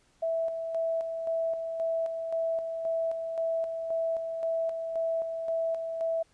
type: tone with tremolo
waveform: sine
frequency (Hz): 657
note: E5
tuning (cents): -6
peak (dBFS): -26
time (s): 0.22-6.23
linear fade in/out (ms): 10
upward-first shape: square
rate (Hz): 1.9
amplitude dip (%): 45
effects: pink hiss -66 dBFS RMS until 6.33 s + resampled to 22050 Hz